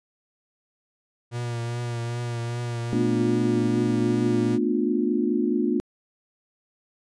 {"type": "tone with vibrato", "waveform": "45% pulse", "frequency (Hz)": 119, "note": "A#2", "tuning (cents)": 36, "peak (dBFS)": -27, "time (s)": [1.31, 4.59], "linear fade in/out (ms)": 50, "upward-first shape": "triangle", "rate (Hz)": 2.5, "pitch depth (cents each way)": 32}
{"type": "chord", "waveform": "sine", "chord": "B half-diminished seventh", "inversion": "third", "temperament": "just", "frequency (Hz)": [222.2, 246.9, 296.3, 355.6], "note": ["A3", "B3", "D4", "F4"], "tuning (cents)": [17, 0, 15, 31], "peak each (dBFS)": -26, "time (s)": [2.93, 5.8], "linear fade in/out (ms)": 0}
{"effects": ["resampled to 22050 Hz"]}